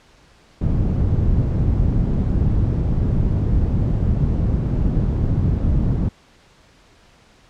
white low-pass noise, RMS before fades -18 dBFS, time 0.61-6.09 s, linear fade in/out 5 ms, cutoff 120 Hz, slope 12 dB/octave, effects pink hiss -52 dBFS RMS until 7.49 s + low-pass 6000 Hz 12 dB/octave

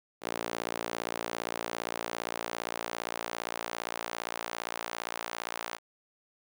sawtooth tone with high-pass filter sweep, 57.5 Hz, A#1, 23 cents flat, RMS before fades -37 dBFS, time 0.21-5.79 s, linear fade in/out 50 ms, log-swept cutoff 430 to 850 Hz, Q 0.9, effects none

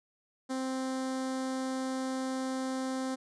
sawtooth tone with notch filter, 261.6 Hz, C4, in tune, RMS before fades -34 dBFS, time 0.49-3.16 s, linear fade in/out 20 ms, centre 2600 Hz, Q 1.3, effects resampled to 22050 Hz

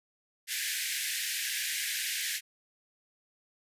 pink high-pass noise, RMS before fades -33 dBFS, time 0.47-2.41 s, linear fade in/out 50 ms, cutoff 1600 Hz, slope 96 dB/octave, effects resampled to 32000 Hz

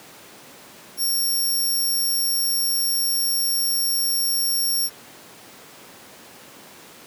10% pulse tone, 5520 Hz, F8, 21 cents flat, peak -14 dBFS, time 0.97-4.9 s, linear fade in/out 50 ms, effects pink hiss -44 dBFS RMS until 7.06 s + high-pass 200 Hz 12 dB/octave

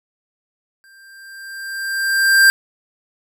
square tone with exponential growth, 1583 Hz, G6, 17 cents sharp, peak -7 dBFS, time 0.84-2.5 s, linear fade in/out 0 ms, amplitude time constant 360 ms, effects none

